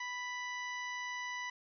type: harmonic tone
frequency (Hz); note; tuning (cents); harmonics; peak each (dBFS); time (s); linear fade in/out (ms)
987.8; B5; 0; 1 / 2 / 3 / 4 / 5 / 6; -43 / -40 / -50 / -55 / -58 / -53; 0-1.5; 5
effects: none